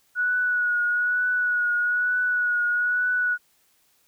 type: tone with vibrato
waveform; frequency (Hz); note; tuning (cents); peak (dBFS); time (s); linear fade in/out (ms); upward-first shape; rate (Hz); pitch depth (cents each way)
sine; 1464; F#6; -19; -20; 0.15-3.38; 50; triangle; 1.1; 29
effects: white hiss -64 dBFS RMS until 4.07 s